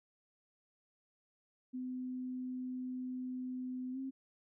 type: tone with pitch glide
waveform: sine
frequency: 254.1 to 266.1 Hz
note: B3 to C4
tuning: +49 to +29 cents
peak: -38 dBFS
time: 1.73-4.11 s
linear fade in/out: 20 ms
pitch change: +80 cents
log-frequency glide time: 3.92-3.98 s
effects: none